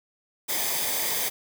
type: noise with comb filter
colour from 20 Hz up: white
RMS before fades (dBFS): -27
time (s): 0.48-1.3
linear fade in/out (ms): 20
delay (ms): 0.72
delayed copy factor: -0.6
effects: none